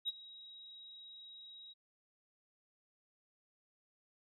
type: tone with ADSR envelope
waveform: sine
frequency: 3819 Hz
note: A#7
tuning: 41 cents sharp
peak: -31 dBFS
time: 0.05-1.74 s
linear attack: 34 ms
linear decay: 26 ms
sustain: -20 dB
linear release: 24 ms
effects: tanh soft clip ceiling -29 dBFS